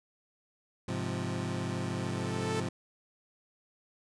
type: chord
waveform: 25% pulse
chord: F minor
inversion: first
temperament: equal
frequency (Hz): 103.83 / 130.81 / 174.61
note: Ab2 / C3 / F3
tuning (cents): 0 / 0 / 0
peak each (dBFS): -33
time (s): 0.88-2.69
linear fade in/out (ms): 5
type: tone with exponential growth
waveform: sawtooth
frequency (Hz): 440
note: A4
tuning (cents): 0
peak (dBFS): -27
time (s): 1.4-2.6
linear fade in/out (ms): 2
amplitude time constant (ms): 260
effects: resampled to 22050 Hz